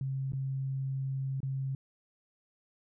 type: tone with dropouts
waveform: sine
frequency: 134.4 Hz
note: C3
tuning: 47 cents sharp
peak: -31 dBFS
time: 0.01-1.75 s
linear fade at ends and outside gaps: 2 ms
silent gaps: 0.321-0.333 / 1.404-1.43 s
effects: none